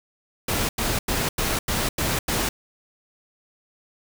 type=noise bursts; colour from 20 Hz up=pink; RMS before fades=-24 dBFS; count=7; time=0.48-2.49 s; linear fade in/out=5 ms; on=210 ms; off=90 ms; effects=none